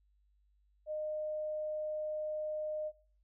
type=tone; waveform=sine; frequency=613 Hz; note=D#5; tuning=26 cents flat; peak=-35 dBFS; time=0.86-2.92 s; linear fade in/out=50 ms; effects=noise-tail reverb RT60 0.4 s tail -17 dB re dry + added 50 Hz sine -68 dBFS peak until 3.23 s